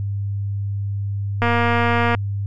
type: click train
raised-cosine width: 0.5 ms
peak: -5 dBFS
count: 173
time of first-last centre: 1.42-2.149 s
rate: 236 Hz
effects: added 100 Hz sine -21 dBFS peak until 2.46 s